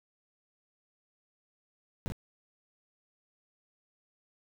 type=noise with echo; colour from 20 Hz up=brown; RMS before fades=-32 dBFS; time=2.06-2.08 s; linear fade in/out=0 ms; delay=41 ms; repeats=1; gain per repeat=-4 dB; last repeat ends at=2.121 s; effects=none